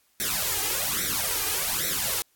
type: noise with flanger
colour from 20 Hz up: white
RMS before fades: -27 dBFS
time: 0.2-2.22 s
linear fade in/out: 0 ms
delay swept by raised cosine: 0.51 to 2.51 ms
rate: 1.2 Hz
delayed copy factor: +1
effects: white hiss -66 dBFS RMS until 2.35 s + AAC 64 kbps